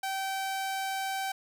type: tone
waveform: sawtooth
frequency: 773 Hz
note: G5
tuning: 24 cents flat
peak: -27 dBFS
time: 0.03-1.32 s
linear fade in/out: 5 ms
effects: none

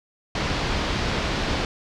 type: low-pass noise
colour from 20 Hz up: pink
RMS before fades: -25 dBFS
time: 0.35-1.65 s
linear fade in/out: 2 ms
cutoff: 5100 Hz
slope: 24 dB/octave
effects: none

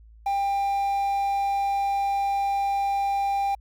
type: tone with quantisation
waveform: triangle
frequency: 795 Hz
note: G5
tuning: 24 cents sharp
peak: -20 dBFS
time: 0.26-3.55 s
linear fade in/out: 5 ms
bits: 8
effects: added 55 Hz sine -47 dBFS peak until 3.6 s

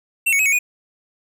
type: tone with pitch steps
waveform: square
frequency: 2706 / 2223 / 2554 / 2225 / 2466 Hz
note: E7 / C#7 / D#7 / C#7 / D#7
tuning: +45 / +4 / +45 / +6 / -16 cents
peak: -15 dBFS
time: 0.26-0.59 s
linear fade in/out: 10 ms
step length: 66 ms
effects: none

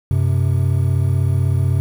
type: tone pair together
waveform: triangle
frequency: 93.7 / 129.79 Hz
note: F#2 / C3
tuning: +22 / -14 cents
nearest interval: tritone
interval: 564 cents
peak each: -14 / -15 dBFS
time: 0.11-1.8 s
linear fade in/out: 0 ms
effects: 7-bit

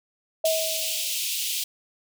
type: tone with exponential decay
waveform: sine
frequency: 641 Hz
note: E5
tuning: 49 cents flat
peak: -18 dBFS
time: 0.44-1.18 s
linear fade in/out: 5 ms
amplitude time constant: 160 ms
type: high-pass noise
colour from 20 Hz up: pink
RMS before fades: -28 dBFS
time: 0.45-1.64 s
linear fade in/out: 5 ms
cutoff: 2600 Hz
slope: 48 dB/octave
effects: none

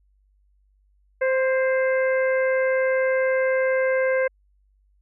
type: harmonic tone with a mistuned harmonic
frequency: 522 Hz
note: C5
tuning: 4 cents flat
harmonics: 1 / 2 / 3 / 4 / 5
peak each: -19 / -34 / -28 / -30 / -44 dBFS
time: 1.21-4.28 s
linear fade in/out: 10 ms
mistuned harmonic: 3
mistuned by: +27 cents
effects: added 49 Hz sine -59 dBFS peak until 5.01 s

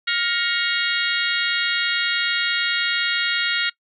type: harmonic tone with a mistuned harmonic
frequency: 470.7 Hz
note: A#4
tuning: 17 cents sharp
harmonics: 3 / 4 / 5 / 6 / 7 / 8 / 9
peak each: -25 / -26 / -27 / -28 / -28 / -29 / -30 dBFS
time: 0.07-3.7 s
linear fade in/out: 10 ms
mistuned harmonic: 5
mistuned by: -110 cents
effects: noise-tail reverb RT60 0.1 s tail -22 dB re dry

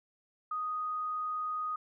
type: tone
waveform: sine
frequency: 1244.5 Hz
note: D#6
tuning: in tune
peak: -32 dBFS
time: 0.51-1.76 s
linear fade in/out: 5 ms
effects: none

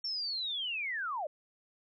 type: linear sweep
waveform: sine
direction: down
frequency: 5490 to 551 Hz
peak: -33 dBFS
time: 0.04-1.27 s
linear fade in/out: 5 ms
effects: none

